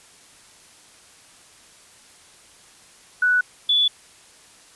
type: tone pair in turn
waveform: sine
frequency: 1480 / 3446 Hz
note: F#6 / A7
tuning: 0 / -37 cents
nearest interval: octave + minor third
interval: 1463 cents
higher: second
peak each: -15 dBFS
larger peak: neither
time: 3.22-3.41 / 3.69-3.88 s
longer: neither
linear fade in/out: 5 ms
effects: white hiss -50 dBFS RMS until 4.75 s + resampled to 24000 Hz